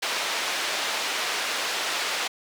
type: band-pass noise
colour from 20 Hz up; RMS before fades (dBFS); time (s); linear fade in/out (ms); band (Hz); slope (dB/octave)
white; -28; 0.02-2.28; 10; 450 to 4100; 12
effects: none